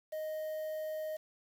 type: tone with quantisation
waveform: triangle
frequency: 622.3 Hz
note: D#5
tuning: in tune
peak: -34 dBFS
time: 0.12-1.17 s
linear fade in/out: 10 ms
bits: 9
effects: none